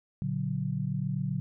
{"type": "chord", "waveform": "sine", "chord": "Bb augmented", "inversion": "none", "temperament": "equal with one note detuned", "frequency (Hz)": [116.54, 143.81, 185], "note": ["Bb2", "D3", "F#3"], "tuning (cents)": [0, -36, 0], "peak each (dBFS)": [-35, -31, -33], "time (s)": [0.22, 1.4], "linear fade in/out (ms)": 0, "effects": []}